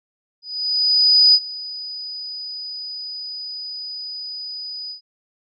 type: tone with ADSR envelope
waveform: sine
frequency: 4966 Hz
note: D#8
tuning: 4 cents flat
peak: -8 dBFS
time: 0.42-5.01 s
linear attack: 920 ms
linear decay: 52 ms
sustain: -20 dB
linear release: 110 ms
effects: none

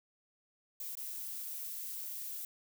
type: noise with dropouts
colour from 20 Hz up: violet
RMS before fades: -42 dBFS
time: 0.8-2.45 s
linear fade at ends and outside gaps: 2 ms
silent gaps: 0.953-0.971 s
effects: none

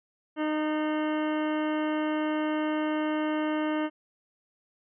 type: harmonic tone with a mistuned harmonic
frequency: 307.1 Hz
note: D#4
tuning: 23 cents flat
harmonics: 1 / 2 / 3 / 4 / 5 / 6 / 7 / 9 / 10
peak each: -27 / -33 / -37 / -39 / -41 / -43 / -44 / -46 / -47 dBFS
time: 0.36-3.9 s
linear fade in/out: 50 ms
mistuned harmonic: 6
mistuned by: -22 cents
effects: none

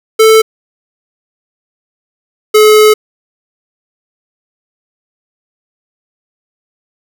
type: tone pair in turn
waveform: square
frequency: 440.7 / 427.9 Hz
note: A4 / A4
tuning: +3 / -48 cents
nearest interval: minor second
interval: 51 cents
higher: first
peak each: -3 dBFS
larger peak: neither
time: 0.19-0.42 / 2.54-2.94 s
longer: second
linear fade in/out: 10 ms
effects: none

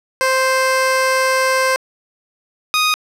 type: tone pair in turn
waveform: 15% pulse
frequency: 523 / 1243.9 Hz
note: C5 / D#6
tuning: -1 / -1 cents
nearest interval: octave + minor third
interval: 1500 cents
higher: second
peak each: -7 dBFS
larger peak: neither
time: 0.21-1.76 / 2.74-2.94 s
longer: first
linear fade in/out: 0 ms
effects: low-pass 11000 Hz 12 dB/octave

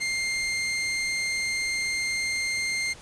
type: tone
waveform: sawtooth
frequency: 2108 Hz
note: C7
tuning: 12 cents sharp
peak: -22 dBFS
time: 0-2.94 s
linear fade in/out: 20 ms
effects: pink hiss -47 dBFS RMS until 3.01 s + resampled to 22050 Hz

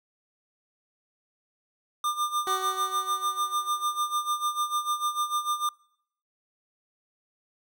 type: tone with tremolo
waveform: square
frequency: 1200 Hz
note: D6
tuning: 37 cents sharp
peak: -24 dBFS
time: 2.04-5.69 s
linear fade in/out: 2 ms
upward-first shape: sine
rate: 6.7 Hz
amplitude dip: 80%
type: tone with exponential decay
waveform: 15% pulse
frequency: 376.8 Hz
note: F#4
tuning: 32 cents sharp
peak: -23 dBFS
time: 2.47-4.31 s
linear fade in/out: 1 ms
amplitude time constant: 400 ms
effects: noise-tail reverb RT60 0.7 s tail -26 dB re dry

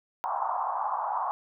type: band-pass noise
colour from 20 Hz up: pink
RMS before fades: -30 dBFS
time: 0.24-1.31 s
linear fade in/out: 0 ms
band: 760 to 1100 Hz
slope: 48 dB/octave
effects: none

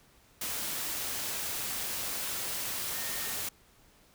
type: tone in noise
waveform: sine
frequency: 1833 Hz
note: A#6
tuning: 30 cents flat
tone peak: -45 dBFS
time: 2.95-3.34 s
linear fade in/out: 5 ms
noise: white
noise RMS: -35 dBFS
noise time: 0.41-3.49 s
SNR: -13 dB
effects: pink hiss -62 dBFS RMS until 4.14 s

